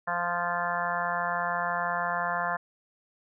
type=harmonic tone; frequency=174.1 Hz; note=F3; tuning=5 cents flat; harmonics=1 / 3 / 4 / 5 / 6 / 7 / 8 / 9 / 10; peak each=-42 / -40 / -32 / -37 / -32 / -39 / -35 / -39 / -34 dBFS; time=0.07-2.57 s; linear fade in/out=10 ms; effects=none